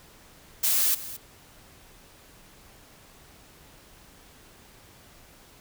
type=noise with echo; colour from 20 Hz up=blue; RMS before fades=-23 dBFS; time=0.63-0.95 s; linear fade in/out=10 ms; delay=220 ms; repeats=1; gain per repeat=-15 dB; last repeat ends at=1.17 s; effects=pink hiss -53 dBFS RMS until 5.6 s